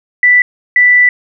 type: tone pair in turn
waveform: sine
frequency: 1976 / 1976 Hz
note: B6 / B6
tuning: 0 / 0 cents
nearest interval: unison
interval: 0 cents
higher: neither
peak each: -4 dBFS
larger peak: neither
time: 0.23-0.42 / 0.76-1.09 s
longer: second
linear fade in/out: 2 ms
effects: none